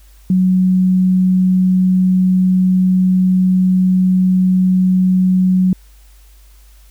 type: tone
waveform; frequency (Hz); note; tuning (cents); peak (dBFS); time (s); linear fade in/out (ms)
sine; 185; F#3; 0; -9; 0.3-5.73; 2
effects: added 50 Hz sine -41 dBFS peak until 6.9 s + white hiss -52 dBFS RMS until 6.9 s